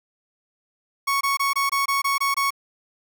30% pulse tone bursts, 1108.7 Hz, C#6, in tune, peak -17 dBFS, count 9, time 1.07-2.506 s, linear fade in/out 10 ms, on 140 ms, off 22 ms, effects none

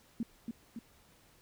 sine tone with echo, 230.8 Hz, A#3, 17 cents flat, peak -31 dBFS, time 0.2-0.23 s, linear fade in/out 2 ms, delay 280 ms, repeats 2, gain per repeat -4 dB, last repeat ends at 0.79 s, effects pink hiss -64 dBFS RMS until 1.41 s

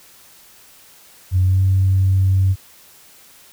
sine tone with pitch glide, 91.9 to 95.09 Hz, F#2 to F#2, -11 to +48 cents, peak -11 dBFS, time 1.31-2.56 s, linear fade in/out 50 ms, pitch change +59 cents, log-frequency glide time 1.41-1.61 s, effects tanh soft clip ceiling -7 dBFS + white hiss -47 dBFS RMS until 3.52 s

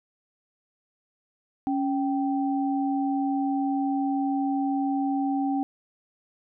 sine tone pair together, 277.2 / 779.1 Hz, C#4 / G5, 0 / -11 cents, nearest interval octave + tritone, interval 1789 cents, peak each -24 / -29 dBFS, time 1.67-5.63 s, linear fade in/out 0 ms, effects none

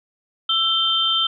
sine tone cluster, 1333 / 3128 / 3569 Hz, E6 / G7 / A7, +19 / -4 / +24 cents, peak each -24 / -18 / -24 dBFS, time 0.49-1.27 s, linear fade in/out 5 ms, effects none

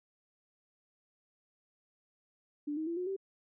sine tone with pitch steps, 293.7 / 314.8 / 337.4 / 361.6 / 387.5 Hz, D4 / D#4 / E4 / F#4 / G4, 0 / +20 / +40 / -40 / -20 cents, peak -33 dBFS, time 2.67-3.165 s, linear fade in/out 10 ms, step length 99 ms, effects none

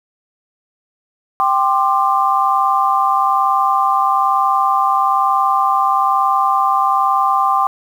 sine chord, G suspended fourth, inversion none, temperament equal with one note detuned, 784 / 1046.5 / 1187.6 Hz, G5 / C6 / D6, 0 / 0 / +19 cents, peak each -16 dBFS, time 1.4-7.67 s, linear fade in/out 0 ms, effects 7-bit

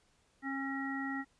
harmonic tone, 272 Hz, C#4, 33 cents flat, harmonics 1 / 3 / 5 / 7, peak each -37 / -44 / -45 / -40 dBFS, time 0.42-1.25 s, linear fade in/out 50 ms, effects pink hiss -71 dBFS RMS until 1.39 s + resampled to 22050 Hz

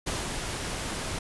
pink noise with ADSR envelope, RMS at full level -30 dBFS, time 0.06-1.19 s, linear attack 16 ms, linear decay 190 ms, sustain -3 dB, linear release 6 ms, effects resampled to 24000 Hz

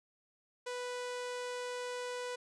sawtooth tone, 493.9 Hz, B4, in tune, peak -34 dBFS, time 0.66-2.36 s, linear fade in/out 10 ms, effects resampled to 22050 Hz

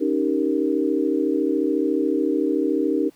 sine chord, Eb dominant seventh, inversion third, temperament equal, 277.2 / 311.1 / 392 / 466.2 Hz, Db4 / Eb4 / G4 / Bb4, 0 / 0 / 0 / 0 cents, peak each -24 / -22 / -25 / -26 dBFS, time 0-3.1 s, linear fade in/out 20 ms, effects pink hiss -57 dBFS RMS until 3.15 s + high-pass 60 Hz 12 dB/octave

